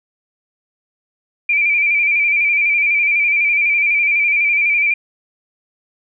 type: tone with vibrato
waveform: sine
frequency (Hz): 2349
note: D7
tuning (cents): 0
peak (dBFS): -12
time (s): 1.49-4.94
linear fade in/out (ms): 5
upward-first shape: square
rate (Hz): 12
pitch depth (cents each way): 37
effects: none